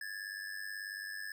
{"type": "ring-modulated tone", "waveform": "square", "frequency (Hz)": 1707, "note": "G#6", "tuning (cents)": 47, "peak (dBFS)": -38, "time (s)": [0.01, 1.32], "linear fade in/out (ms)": 2, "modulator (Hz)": 49.2, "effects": []}